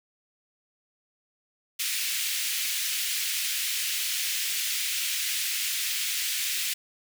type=high-pass noise; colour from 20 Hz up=pink; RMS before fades=-29 dBFS; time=1.79-6.74 s; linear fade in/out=10 ms; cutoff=2200 Hz; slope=24 dB/octave; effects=none